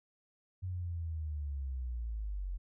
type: linear sweep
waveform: sine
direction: down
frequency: 93.3 to 43.65 Hz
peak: -35 dBFS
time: 0.62-2.58 s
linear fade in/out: 20 ms
effects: none